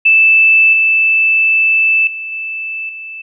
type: tone with level steps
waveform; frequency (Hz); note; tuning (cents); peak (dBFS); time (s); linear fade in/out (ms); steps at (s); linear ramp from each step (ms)
sine; 2637; E7; 0; -5 / -8 / -21 / -19 / -25; 0.05-3.22; 10; 0.73 / 2.07 / 2.32 / 2.89; 2
effects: none